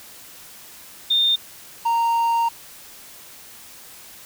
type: tone pair in turn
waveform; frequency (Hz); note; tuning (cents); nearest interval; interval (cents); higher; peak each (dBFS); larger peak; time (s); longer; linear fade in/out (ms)
sine / triangle; 3631 / 926.8; A#7 / A#5; -46 / -10; 2 octaves; 2364; first; -15; neither; 1.1-1.36 / 1.85-2.49; second; 10
effects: white hiss -43 dBFS RMS until 4.25 s